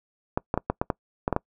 clicks, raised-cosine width 1 ms, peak -9 dBFS, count 9, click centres 0.375 / 0.541 / 0.576 / 0.7 / 0.815 / 0.902 / 1.279 / 1.327 / 1.364 s, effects noise-tail reverb RT60 0.1 s tail -25 dB re dry

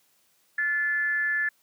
sine tone with frequency modulation, 1735 Hz, A6, 25 cents flat, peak -23 dBFS, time 0.58-1.49 s, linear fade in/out 5 ms, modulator 328 Hz, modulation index 0.37, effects white hiss -66 dBFS RMS until 1.62 s + high-pass 100 Hz 12 dB/octave

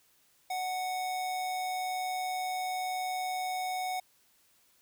square tone with amplitude modulation, 740 Hz, F#5, in tune, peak -31 dBFS, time 0.5-4 s, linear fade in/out 5 ms, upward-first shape sine, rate 141 Hz, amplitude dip 30%, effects white hiss -67 dBFS RMS until 4.81 s

